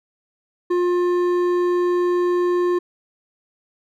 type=tone with hard clipping; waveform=sine; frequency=354.5 Hz; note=F4; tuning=26 cents sharp; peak=-18 dBFS; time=0.7-2.79 s; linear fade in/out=10 ms; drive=8 dB; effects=none